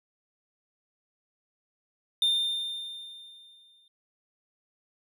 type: tone with exponential decay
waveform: triangle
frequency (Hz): 3612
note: A7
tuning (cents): +45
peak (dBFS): -19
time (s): 2.22-3.88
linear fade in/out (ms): 2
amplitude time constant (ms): 360
effects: none